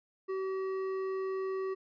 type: tone with hard clipping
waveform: sine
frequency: 381.4 Hz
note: G4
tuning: 47 cents flat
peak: -34 dBFS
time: 0.28-1.75 s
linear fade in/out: 20 ms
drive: 9 dB
effects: resampled to 11025 Hz